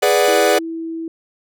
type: chord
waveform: 45% pulse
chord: G# half-diminished seventh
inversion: none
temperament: equal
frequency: 415.3 / 493.9 / 587.3 / 740 Hz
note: G#4 / B4 / D5 / F#5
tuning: 0 / 0 / 0 / 0 cents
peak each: -17 / -18 / -17 / -19 dBFS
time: 0.02-0.59 s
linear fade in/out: 10 ms
type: tone with pitch glide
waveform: sine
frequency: 329.6 to 327.3 Hz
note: E4 to E4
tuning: 0 to -12 cents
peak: -23 dBFS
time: 0.28-1.08 s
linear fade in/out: 2 ms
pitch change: -12 cents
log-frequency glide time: 0.45-0.85 s
effects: none